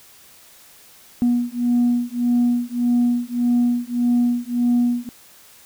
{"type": "beating tone pair", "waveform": "sine", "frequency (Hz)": [240.9, 242.6], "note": ["B3", "B3"], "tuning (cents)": [-43, -31], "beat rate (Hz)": 1.7, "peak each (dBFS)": -18, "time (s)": [1.22, 5.09], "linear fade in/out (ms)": 0, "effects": ["tanh soft clip ceiling -11 dBFS", "white hiss -48 dBFS RMS until 5.65 s"]}